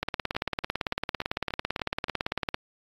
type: two click trains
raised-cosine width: 0.3 ms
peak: -20 / -11 dBFS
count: 7 / 46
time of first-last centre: 0.35-2.084 / 0.03-2.544 s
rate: 3.46 / 17.9 Hz
effects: AAC 32 kbps